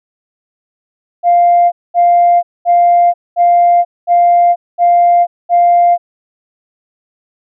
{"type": "tone bursts", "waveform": "sine", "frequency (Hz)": 698, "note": "F5", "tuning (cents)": -1, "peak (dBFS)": -4, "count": 7, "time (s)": [1.23, 5.98], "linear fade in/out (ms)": 50, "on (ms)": 490, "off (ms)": 220, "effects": ["tanh soft clip ceiling -1 dBFS"]}